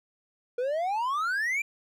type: exponential sweep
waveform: triangle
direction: up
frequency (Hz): 475.2 to 2404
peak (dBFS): -24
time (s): 0.58-1.62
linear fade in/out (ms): 5
effects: none

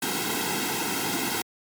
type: noise with comb filter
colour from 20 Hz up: pink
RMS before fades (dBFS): -27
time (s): 0.02-1.42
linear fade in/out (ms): 5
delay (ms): 1.7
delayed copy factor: -0.85
effects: high-pass 200 Hz 12 dB/octave + MP3 96 kbps

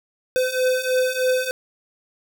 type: beating tone pair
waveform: square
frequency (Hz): 508 / 511.2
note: B4 / C5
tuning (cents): +49 / -40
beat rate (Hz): 3.2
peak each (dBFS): -24 / -21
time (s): 0.36-1.51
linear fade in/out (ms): 0
effects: none

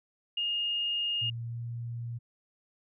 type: tone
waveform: sine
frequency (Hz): 2841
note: F7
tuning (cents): +29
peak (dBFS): -28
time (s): 0.37-1.3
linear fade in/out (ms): 5
type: tone with pitch glide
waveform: sine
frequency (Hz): 116.7 to 117.92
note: A#2 to A#2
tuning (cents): +2 to +20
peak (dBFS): -34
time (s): 1.21-2.19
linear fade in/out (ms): 20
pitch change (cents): +18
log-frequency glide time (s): 1.46-1.59
effects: none

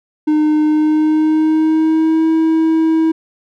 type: tone with pitch glide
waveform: triangle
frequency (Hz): 305.1 to 321.6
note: D#4 to E4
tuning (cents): -34 to -43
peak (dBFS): -8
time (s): 0.27-3.12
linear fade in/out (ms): 10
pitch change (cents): +91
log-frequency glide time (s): 0.65-2.28
effects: none

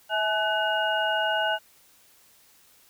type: tone cluster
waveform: sine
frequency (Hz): 648 / 849 / 1499 / 2861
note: E5 / G#5 / F#6 / F7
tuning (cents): -30 / +38 / +22 / +41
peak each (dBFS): -28 / -28 / -27 / -30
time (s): 0.09-1.59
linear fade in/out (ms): 50
effects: white hiss -58 dBFS RMS until 2.89 s

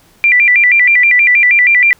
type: tone with vibrato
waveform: sine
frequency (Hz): 2166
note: C#7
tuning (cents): -41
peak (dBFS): -5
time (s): 0.24-1.93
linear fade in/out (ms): 0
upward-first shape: square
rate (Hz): 6.3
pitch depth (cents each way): 160
effects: pink hiss -48 dBFS RMS until 1.99 s

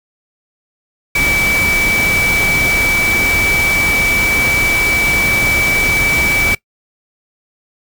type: tone in noise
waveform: sine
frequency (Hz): 2300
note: D7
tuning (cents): -37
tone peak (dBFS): -12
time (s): 1.15-6.55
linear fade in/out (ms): 5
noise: pink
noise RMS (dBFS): -19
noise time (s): 1.15-6.55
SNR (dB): +4
effects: noise-tail reverb RT60 0.1 s tail -21 dB re dry

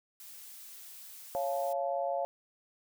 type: noise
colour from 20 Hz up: blue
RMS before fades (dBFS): -49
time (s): 0.2-1.73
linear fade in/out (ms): 2
type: chord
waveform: sine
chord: Db augmented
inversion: none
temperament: just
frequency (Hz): 554.4 / 693 / 866.2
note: Db5 / F5 / A5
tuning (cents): 0 / -14 / -27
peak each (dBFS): -33 / -33 / -39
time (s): 1.35-2.25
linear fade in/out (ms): 0
effects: none

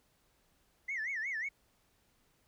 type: tone with vibrato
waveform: sine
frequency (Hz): 1962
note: B6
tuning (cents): -12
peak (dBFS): -33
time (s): 0.88-1.49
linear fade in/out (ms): 10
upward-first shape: sine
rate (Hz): 5.5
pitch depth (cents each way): 220
effects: tanh soft clip ceiling -31 dBFS + pink hiss -72 dBFS RMS until 2.47 s

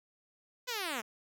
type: linear sweep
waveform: 5% pulse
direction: down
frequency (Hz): 515 to 203.6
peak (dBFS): -23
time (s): 0.67-1.02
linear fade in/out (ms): 20
effects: none

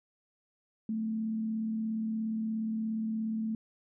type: tone with frequency modulation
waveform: sine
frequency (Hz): 220.6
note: A3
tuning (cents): +5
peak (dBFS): -30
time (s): 0.89-3.55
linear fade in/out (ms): 2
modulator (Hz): 37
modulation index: 0.22
effects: none

